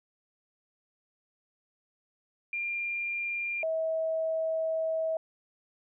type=tone pair in turn; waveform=sine; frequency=2394 / 644.1 Hz; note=D7 / E5; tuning=+33 / -40 cents; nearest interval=octave + major seventh; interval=2273 cents; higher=first; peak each=-30 / -27 dBFS; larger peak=second; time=2.53-3.63 / 3.63-5.17 s; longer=second; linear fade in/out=2 ms; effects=none